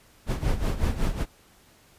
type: noise with tremolo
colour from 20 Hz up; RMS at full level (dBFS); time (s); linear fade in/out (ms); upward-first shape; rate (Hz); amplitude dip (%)
brown; -22; 0.26-1.26; 50; sine; 5.4; 75
effects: pink hiss -57 dBFS RMS until 1.98 s + resampled to 32000 Hz